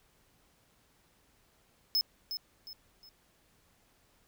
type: tone with echo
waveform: square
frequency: 5190 Hz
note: E8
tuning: 28 cents flat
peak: -26 dBFS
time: 1.95-2.01 s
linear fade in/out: 0 ms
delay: 360 ms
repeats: 3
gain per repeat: -9 dB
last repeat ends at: 3.09 s
effects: pink hiss -68 dBFS RMS until 4.27 s